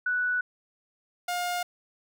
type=tone pair in turn; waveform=sine / sawtooth; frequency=1480 / 710.5 Hz; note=F#6 / F5; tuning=0 / +30 cents; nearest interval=octave + minor second; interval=1270 cents; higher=first; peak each=-24 dBFS; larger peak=neither; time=0.06-0.41 / 1.28-1.63 s; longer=neither; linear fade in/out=5 ms; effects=none